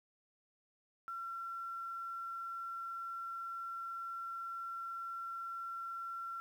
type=tone with quantisation; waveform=sine; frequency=1359 Hz; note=F6; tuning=48 cents flat; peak=-40 dBFS; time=1.08-6.4 s; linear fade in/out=0 ms; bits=11; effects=none